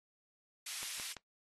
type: high-pass noise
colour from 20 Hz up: pink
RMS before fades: -43 dBFS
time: 0.66-1.13 s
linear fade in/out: 5 ms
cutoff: 2600 Hz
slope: 12 dB/octave
type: click train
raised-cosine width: 0.2 ms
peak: -26 dBFS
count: 3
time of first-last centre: 0.83-1.167 s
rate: 5.93 Hz
effects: noise-tail reverb RT60 0.1 s tail -19 dB re dry + AAC 32 kbps